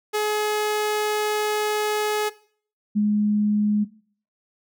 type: tone pair in turn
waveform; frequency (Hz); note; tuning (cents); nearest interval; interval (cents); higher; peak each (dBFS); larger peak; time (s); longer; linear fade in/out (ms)
sawtooth / sine; 423.1 / 209.1; G#4 / G#3; +32 / +12; octave; 1220; first; -17; neither; 0.13-2.3 / 2.95-3.85; first; 20
effects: noise-tail reverb RT60 0.5 s tail -19 dB re dry